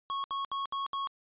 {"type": "tone bursts", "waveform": "square", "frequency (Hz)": 1101, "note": "C#6", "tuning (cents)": -12, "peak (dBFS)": -32, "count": 5, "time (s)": [0.1, 1.072], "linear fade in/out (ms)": 0, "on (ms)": 140, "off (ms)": 68, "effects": ["resampled to 8000 Hz"]}